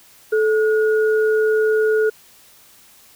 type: tone pair together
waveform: sine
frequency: 434.5 / 1444 Hz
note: A4 / F#6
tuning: -22 / -43 cents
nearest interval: octave + major sixth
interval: 2079 cents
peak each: -14 / -24 dBFS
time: 0.32-2.1 s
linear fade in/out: 10 ms
effects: white hiss -49 dBFS RMS until 3.15 s